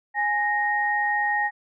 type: tone pair together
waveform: sine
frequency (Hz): 830.6 / 1864.7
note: G#5 / A#6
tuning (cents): 0 / 0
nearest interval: octave + major second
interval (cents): 1400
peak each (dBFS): -24 / -23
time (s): 0.14-1.51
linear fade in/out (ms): 50
effects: none